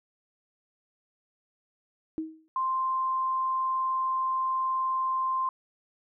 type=tone with exponential decay; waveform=sine; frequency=317.5 Hz; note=D#4; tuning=35 cents sharp; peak=-26 dBFS; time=2.18-2.48 s; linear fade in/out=0 ms; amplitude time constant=64 ms
type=tone; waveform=sine; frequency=1046.5 Hz; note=C6; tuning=in tune; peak=-25 dBFS; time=2.56-5.49 s; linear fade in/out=2 ms
effects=none